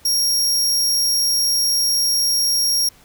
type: tone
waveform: sawtooth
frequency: 5588 Hz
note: F8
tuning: in tune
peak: -13 dBFS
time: 0.05-2.89 s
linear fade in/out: 5 ms
effects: pink hiss -50 dBFS RMS until 3.04 s